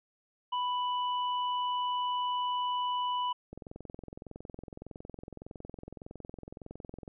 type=tone; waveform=square; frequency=990 Hz; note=B5; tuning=4 cents sharp; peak=-30 dBFS; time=0.52-3.33 s; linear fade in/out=10 ms
type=click train; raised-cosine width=2 ms; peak=-30 dBFS; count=78; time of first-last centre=3.53-7.078 s; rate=21.7 Hz
effects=resampled to 8000 Hz